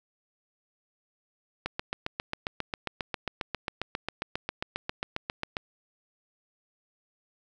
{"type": "click train", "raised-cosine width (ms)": 0.3, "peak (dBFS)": -14, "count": 30, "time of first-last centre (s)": [1.66, 5.568], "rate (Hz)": 7.42, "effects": []}